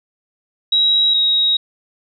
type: tone pair in turn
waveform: sine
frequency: 3849 / 3800 Hz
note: B7 / A#7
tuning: -45 / +33 cents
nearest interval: unison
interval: 22 cents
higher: first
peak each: -11 / -12 dBFS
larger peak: first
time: 0.72-1.14 / 1.14-1.57 s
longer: second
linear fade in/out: 5 ms
effects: none